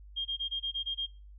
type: tone bursts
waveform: sine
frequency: 3218 Hz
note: G7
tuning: 45 cents sharp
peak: -30 dBFS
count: 8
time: 0.16-1.067 s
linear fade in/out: 20 ms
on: 95 ms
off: 21 ms
effects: noise-tail reverb RT60 0.4 s tail -26 dB re dry + added 50 Hz sine -48 dBFS peak until 1.38 s